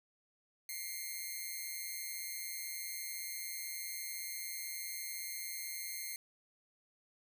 5% pulse tone with amplitude modulation, 2119 Hz, C7, 21 cents sharp, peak -27 dBFS, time 0.69-6.16 s, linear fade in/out 2 ms, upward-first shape sine, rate 180 Hz, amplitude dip 70%, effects none

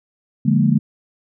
sine chord, Bb dominant seventh, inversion first, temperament equal with one note detuned, 146.07 / 174.61 / 207.7 / 233.1 Hz, D3 / F3 / Ab3 / Bb3, -9 / 0 / 0 / 0 cents, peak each -17 / -20 / -17 / -18 dBFS, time 0.45-0.79 s, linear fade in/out 10 ms, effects none

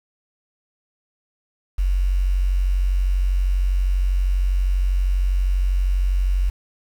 sine tone, 46.25 Hz, F#1, in tune, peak -16 dBFS, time 1.78-6.5 s, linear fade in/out 10 ms, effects 7-bit

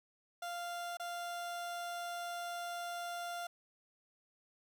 30% pulse tone with dropouts, 696 Hz, F5, 6 cents flat, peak -37 dBFS, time 0.42-3.47 s, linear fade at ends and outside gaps 5 ms, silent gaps 0.971-0.997 s, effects none

